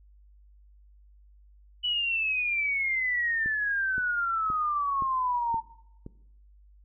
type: exponential sweep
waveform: sine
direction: down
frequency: 2976 to 897 Hz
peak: -25 dBFS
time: 1.83-5.61 s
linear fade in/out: 20 ms
type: click train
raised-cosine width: 3 ms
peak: -27 dBFS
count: 6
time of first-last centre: 3.46-6.064 s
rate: 1.92 Hz
effects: noise-tail reverb RT60 0.8 s tail -18 dB re dry + added 50 Hz sine -53 dBFS peak until 6.84 s